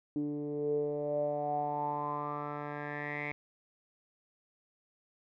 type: tone with low-pass filter sweep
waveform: 10% pulse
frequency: 146.83 Hz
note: D3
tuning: in tune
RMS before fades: -35 dBFS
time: 0.16-3.32 s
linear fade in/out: 0 ms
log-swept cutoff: 310 to 2200 Hz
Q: 8.2
effects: none